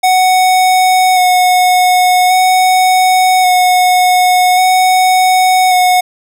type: tone with vibrato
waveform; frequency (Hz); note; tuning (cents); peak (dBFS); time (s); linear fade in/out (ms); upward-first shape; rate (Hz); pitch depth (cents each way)
square; 736; F#5; -9; -7; 0.03-6.01; 10; square; 0.44; 14
effects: none